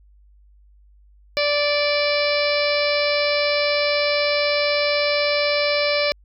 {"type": "harmonic tone", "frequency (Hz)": 584, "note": "D5", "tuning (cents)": -10, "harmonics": [1, 2, 3, 4, 5, 6, 7, 8, 9], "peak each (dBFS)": [-20, -30, -31, -24, -33, -34, -28, -30, -29], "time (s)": [1.37, 6.12], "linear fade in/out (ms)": 0, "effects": ["added 50 Hz sine -49 dBFS peak until 6.24 s"]}